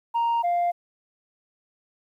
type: tone pair in turn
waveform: sine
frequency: 932.3 / 698.4 Hz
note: A#5 / F5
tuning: 0 / 0 cents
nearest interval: perfect fourth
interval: 500 cents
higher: first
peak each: -18 dBFS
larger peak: neither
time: 0.14-0.43 / 0.43-0.72 s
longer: neither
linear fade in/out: 20 ms
effects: tanh soft clip ceiling -19 dBFS + 10-bit